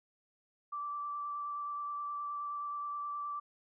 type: tone with vibrato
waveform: sine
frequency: 1166 Hz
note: D6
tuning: 13 cents flat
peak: -36 dBFS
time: 0.72-3.4 s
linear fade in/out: 10 ms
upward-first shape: sine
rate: 9.5 Hz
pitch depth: 11 cents each way
effects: none